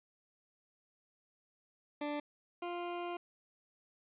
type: tone pair in turn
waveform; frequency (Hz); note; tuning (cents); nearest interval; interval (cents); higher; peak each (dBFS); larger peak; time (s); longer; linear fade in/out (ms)
20% pulse; 293.7 / 349.3; D4 / F4; 0 / 0; minor third; 300; second; -31 / -33; first; 2.01-2.2 / 2.62-3.17; second; 5
effects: resampled to 8000 Hz + 12-bit